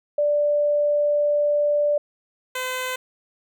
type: tone pair in turn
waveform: sine / 10% pulse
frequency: 587.3 / 510.5 Hz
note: D5 / C5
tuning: 0 / -43 cents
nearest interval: major second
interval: 243 cents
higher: first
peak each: -17 dBFS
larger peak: neither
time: 0.18-1.98 / 2.55-2.96 s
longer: first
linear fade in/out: 5 ms
effects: none